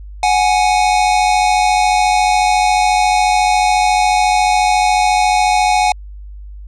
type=tone pair together; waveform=square; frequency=738.9 / 833 Hz; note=F#5 / G#5; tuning=-3 / +5 cents; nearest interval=major second; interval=208 cents; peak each=-14 dBFS; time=0.23-5.92 s; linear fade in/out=2 ms; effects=added 50 Hz sine -29 dBFS peak until 6.67 s + resampled to 22050 Hz